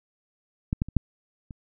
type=clicks; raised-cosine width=5 ms; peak=-12 / -12 / -25 / -7 / -27 dBFS; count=5; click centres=0.729 / 0.819 / 0.886 / 0.967 / 1.508 s; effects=none